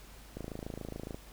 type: click train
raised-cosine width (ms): 2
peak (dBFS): -26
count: 22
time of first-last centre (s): 0.37-1.145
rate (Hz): 27.1
effects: added 50 Hz sine -53 dBFS peak until 1.32 s + pink hiss -55 dBFS RMS until 1.32 s